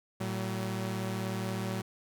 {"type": "tone pair together", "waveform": "sawtooth", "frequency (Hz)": [112.8, 189.55], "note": ["A2", "F#3"], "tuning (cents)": [44, 42], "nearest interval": "major sixth", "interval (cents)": 898, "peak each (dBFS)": [-31, -31], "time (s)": [0.2, 1.82], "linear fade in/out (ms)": 10, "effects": []}